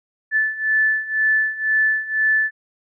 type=beating tone pair; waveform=sine; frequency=1746 / 1748 Hz; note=A6 / A6; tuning=-14 / -12 cents; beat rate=2 Hz; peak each=-21 / -18 dBFS; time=0.31-2.51 s; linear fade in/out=50 ms; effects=none